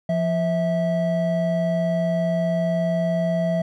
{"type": "tone pair together", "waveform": "triangle", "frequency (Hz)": [172.69, 652], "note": ["F3", "E5"], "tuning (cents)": [-19, -19], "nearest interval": "octave + major seventh", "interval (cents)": 2300, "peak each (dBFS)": -20, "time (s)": [0.09, 3.62], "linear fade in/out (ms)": 5, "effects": []}